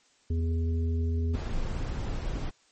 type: harmonic tone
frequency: 82.41 Hz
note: E2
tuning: in tune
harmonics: 1 / 3 / 5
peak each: -25 / -36 / -40 dBFS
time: 0.3-1.36 s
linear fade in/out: 5 ms
type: noise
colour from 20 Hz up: brown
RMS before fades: -31 dBFS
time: 1.33-2.51 s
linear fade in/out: 20 ms
effects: white hiss -64 dBFS RMS until 2.71 s + MP3 32 kbps